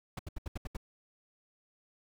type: noise bursts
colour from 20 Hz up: brown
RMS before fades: -36 dBFS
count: 7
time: 0.17-0.768 s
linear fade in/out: 5 ms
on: 22 ms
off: 74 ms
effects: none